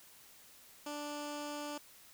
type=tone with low-pass filter; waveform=15% pulse; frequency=293.7 Hz; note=D4; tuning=in tune; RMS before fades=-42 dBFS; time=0.86-1.78 s; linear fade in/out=5 ms; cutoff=7400 Hz; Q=1.7; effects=white hiss -59 dBFS RMS until 2.13 s